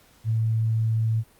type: tone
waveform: sine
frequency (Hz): 111.8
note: A2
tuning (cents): +28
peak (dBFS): -20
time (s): 0.24-1.24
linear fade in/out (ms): 50
effects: pink hiss -57 dBFS RMS until 1.39 s + Opus 48 kbps